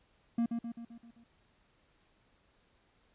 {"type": "tone with echo", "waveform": "triangle", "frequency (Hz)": 233.1, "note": "A#3", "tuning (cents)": 0, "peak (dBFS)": -25, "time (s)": [0.38, 0.46], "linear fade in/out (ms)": 5, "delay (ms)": 130, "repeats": 6, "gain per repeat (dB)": -5, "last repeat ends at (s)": 1.24, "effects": ["pink hiss -70 dBFS RMS until 3.14 s", "resampled to 8000 Hz"]}